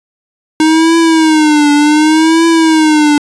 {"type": "tone with vibrato", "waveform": "square", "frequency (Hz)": 311.1, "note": "D#4", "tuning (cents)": 0, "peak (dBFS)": -6, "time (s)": [0.6, 3.18], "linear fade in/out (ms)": 2, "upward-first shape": "triangle", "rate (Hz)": 0.67, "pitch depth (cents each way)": 120, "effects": ["resampled to 22050 Hz"]}